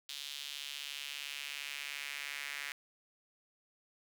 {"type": "tone with high-pass filter sweep", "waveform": "sawtooth", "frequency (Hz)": 142.9, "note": "D3", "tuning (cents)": -47, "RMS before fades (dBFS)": -43, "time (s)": [0.09, 2.72], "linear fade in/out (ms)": 0, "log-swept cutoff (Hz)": [3500, 2000], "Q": 2.6, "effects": []}